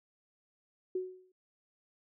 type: tone with exponential decay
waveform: sine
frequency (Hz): 370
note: F#4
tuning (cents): 0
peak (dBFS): -29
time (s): 0.95-1.32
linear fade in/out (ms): 5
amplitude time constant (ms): 80
effects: none